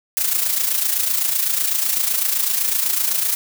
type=noise with amplitude modulation; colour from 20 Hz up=blue; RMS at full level=-17 dBFS; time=0.17-3.35 s; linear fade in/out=0 ms; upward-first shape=sine; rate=27.9 Hz; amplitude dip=60%; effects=none